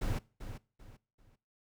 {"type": "noise with echo", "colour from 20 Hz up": "brown", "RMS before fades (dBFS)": -33, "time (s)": [0.01, 0.19], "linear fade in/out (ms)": 10, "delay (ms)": 390, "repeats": 3, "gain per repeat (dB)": -10, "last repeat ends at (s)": 1.36, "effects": ["noise-tail reverb RT60 0.4 s tail -22 dB re dry"]}